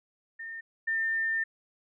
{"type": "tone pair in turn", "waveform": "sine", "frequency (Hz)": [1817, 1802.4], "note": ["A#6", "A6"], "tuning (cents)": [-45, 41], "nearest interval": "unison", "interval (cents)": 14, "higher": "first", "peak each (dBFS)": [-37, -26], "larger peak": "second", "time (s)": [[0.39, 0.61], [0.87, 1.44]], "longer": "second", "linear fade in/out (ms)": 10, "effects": []}